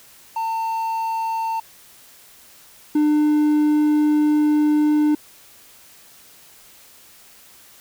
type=tone pair in turn; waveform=triangle; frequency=900 / 300.3 Hz; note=A5 / D4; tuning=+39 / +39 cents; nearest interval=octave + perfect fifth; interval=1900 cents; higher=first; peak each=-19 / -12 dBFS; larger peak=second; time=0.36-1.6 / 2.95-5.15 s; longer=second; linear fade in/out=5 ms; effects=white hiss -48 dBFS RMS until 7.8 s